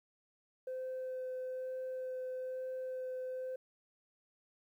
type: tone with vibrato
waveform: sine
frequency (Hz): 514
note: C5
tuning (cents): -31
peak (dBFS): -36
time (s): 0.67-3.56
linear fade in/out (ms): 5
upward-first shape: sine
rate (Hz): 1.1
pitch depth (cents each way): 8
effects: tanh soft clip ceiling -36 dBFS + 12-bit